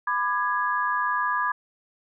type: chord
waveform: sine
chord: G# diminished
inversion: first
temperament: just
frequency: 996.7 / 1196.1 / 1661.2 Hz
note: B5 / D6 / G#6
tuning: +16 / +31 / 0 cents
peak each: -26 / -27 / -27 dBFS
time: 0.07-1.52 s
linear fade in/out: 5 ms
effects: none